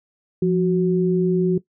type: tone pair together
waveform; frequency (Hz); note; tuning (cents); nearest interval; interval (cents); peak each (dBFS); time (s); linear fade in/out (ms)
sine; 174.62 / 370; F3 / F#4; 0 / 0; octave + minor second; 1300; -18; 0.42-1.58; 5
effects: noise-tail reverb RT60 0.1 s tail -17 dB re dry